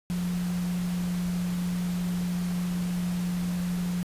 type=tone in noise; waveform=sine; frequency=177.6 Hz; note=F3; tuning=29 cents sharp; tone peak=-26 dBFS; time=0.1-4.03 s; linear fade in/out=0 ms; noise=pink; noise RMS=-41 dBFS; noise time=0.1-4.03 s; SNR=+12 dB; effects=resampled to 32000 Hz